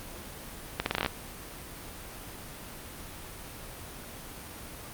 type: accelerating click train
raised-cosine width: 0.3 ms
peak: -10 dBFS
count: 9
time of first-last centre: 0.8-1.062 s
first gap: 61 ms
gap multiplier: 0.81
effects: pink hiss -43 dBFS RMS until 4.93 s + Opus 32 kbps